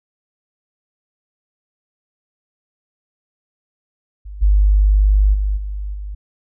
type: tone with level steps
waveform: sine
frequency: 50.3 Hz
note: G1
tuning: 45 cents sharp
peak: -29 / -9 / -15 / -22 / -25 dBFS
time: 4.25-6.15 s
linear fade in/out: 10 ms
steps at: 4.41 / 5.33 / 5.56 / 5.93 s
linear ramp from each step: 20 ms
effects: none